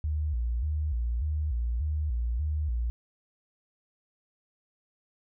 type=tone with vibrato; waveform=sine; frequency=66.9 Hz; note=C2; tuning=39 cents sharp; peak=-26 dBFS; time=0.04-2.9 s; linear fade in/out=0 ms; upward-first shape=square; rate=1.7 Hz; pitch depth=220 cents each way; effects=none